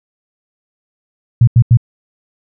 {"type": "tone bursts", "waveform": "sine", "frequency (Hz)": 118.5, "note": "A#2", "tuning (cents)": 29, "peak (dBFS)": -3, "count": 3, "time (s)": [1.41, 1.772], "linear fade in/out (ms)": 5, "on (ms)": 64, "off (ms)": 85, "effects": []}